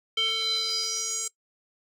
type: tone with band-pass filter sweep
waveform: square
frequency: 446.3 Hz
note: A4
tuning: 25 cents sharp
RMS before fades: -28 dBFS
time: 0.17-1.28 s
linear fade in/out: 5 ms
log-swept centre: 3000 to 7500 Hz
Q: 6.7
effects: noise-tail reverb RT60 0.1 s tail -20 dB re dry